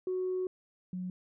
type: tone pair in turn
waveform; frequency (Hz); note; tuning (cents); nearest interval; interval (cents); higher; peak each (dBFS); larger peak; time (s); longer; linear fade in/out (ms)
sine; 369.4 / 182.47; F#4 / F#3; -3 / -24; octave; 1221; first; -29 / -34; first; 0.07-0.47 / 0.93-1.1; first; 2
effects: tanh soft clip ceiling -26 dBFS